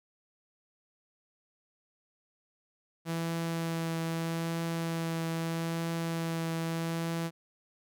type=tone with vibrato; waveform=sawtooth; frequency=165.3 Hz; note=E3; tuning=5 cents sharp; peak=-27 dBFS; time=3.05-7.31 s; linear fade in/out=50 ms; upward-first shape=triangle; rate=0.79 Hz; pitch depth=13 cents each way; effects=none